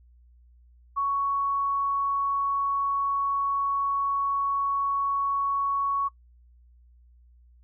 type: tone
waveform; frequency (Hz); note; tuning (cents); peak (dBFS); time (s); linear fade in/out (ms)
sine; 1114; C#6; +8; -23; 0.96-6.09; 20
effects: noise-tail reverb RT60 0.1 s tail -22 dB re dry + added 60 Hz sine -53 dBFS peak until 7.63 s